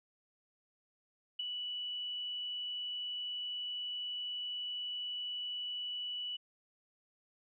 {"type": "tone with ADSR envelope", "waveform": "sine", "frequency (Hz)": 2956, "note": "F#7", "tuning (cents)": -2, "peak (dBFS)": -32, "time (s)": [1.39, 6.37], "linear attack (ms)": 8, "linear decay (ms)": 12, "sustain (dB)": -5, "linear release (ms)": 13, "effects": []}